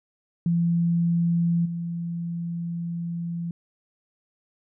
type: tone with level steps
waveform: sine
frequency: 170 Hz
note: F3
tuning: 46 cents flat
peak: -19 / -27 dBFS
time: 0.46-3.51 s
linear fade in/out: 2 ms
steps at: 1.65 s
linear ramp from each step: 10 ms
effects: none